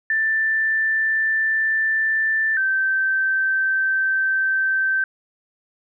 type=tone pair in turn; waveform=sine; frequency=1771 / 1552.4 Hz; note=A6 / G6; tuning=+11 / -17 cents; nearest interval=major second; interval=228 cents; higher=first; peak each=-17 dBFS; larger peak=neither; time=0.1-2.57 / 2.57-5.04 s; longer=neither; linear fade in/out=2 ms; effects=none